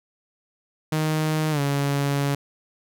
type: tone with pitch glide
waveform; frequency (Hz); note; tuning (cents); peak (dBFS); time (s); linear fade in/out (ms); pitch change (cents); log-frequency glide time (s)
sawtooth; 155.7 to 141.14; D#3 to C#3; +2 to +32; -17; 0.92-2.35; 5; -170; 1.51-1.6
effects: none